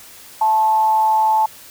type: tone with frequency modulation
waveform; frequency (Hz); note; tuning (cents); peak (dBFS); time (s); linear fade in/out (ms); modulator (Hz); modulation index
sine; 874; A5; -12; -12; 0.41-1.46; 5; 202; 0.26
effects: white hiss -41 dBFS RMS until 1.7 s